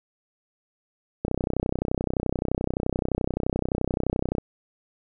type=click train; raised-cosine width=2 ms; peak=-11 dBFS; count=100; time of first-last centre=1.25-4.383 s; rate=31.6 Hz; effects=none